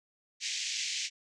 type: band-pass noise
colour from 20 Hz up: white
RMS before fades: -35 dBFS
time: 0.4-1.1 s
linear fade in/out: 50 ms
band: 2000 to 7000 Hz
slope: 48 dB/octave
effects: none